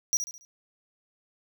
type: tone with echo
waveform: square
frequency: 5790 Hz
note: F#8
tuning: 38 cents flat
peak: -22 dBFS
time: 0.13-0.17 s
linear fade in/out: 0 ms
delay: 70 ms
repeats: 4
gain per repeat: -8 dB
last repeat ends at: 0.45 s
effects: none